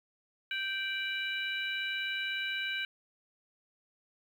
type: harmonic tone with a mistuned harmonic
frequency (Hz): 781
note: G5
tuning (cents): -7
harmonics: 2 / 3 / 4 / 5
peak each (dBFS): -36 / -37 / -38 / -43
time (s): 0.51-2.85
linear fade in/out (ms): 2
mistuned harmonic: 4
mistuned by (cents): -100
effects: 10-bit